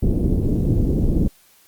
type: low-pass noise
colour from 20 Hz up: pink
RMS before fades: -18 dBFS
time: 0.02-1.28 s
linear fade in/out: 10 ms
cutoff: 370 Hz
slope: 24 dB/octave
effects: white hiss -54 dBFS RMS until 1.67 s + Opus 32 kbps